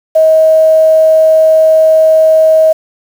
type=tone with quantisation; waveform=sine; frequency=635 Hz; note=D#5; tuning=35 cents sharp; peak=-3 dBFS; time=0.15-2.73 s; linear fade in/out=10 ms; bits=5; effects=none